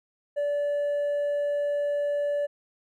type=tone with hard clipping; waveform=triangle; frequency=579 Hz; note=D5; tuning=25 cents flat; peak=-23 dBFS; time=0.36-2.47 s; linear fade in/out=20 ms; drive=1 dB; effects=none